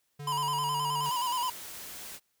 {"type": "tone with pitch glide", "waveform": "square", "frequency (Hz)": [145, 146.52], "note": ["D3", "D3"], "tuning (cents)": [-22, -4], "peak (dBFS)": -39, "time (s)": [0.19, 1.1], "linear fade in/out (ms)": 10, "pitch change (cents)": 18, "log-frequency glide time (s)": [0.38, 0.79]}
{"type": "tone with vibrato", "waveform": "square", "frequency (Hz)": 987.8, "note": "B5", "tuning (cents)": 0, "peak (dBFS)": -29, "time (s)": [0.27, 1.5], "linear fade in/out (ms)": 5, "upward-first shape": "square", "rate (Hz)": 9.5, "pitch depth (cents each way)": 54}
{"type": "noise", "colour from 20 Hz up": "white", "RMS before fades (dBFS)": -43, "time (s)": [1.01, 2.2], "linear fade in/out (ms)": 50}
{"effects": ["white hiss -75 dBFS RMS until 2.4 s"]}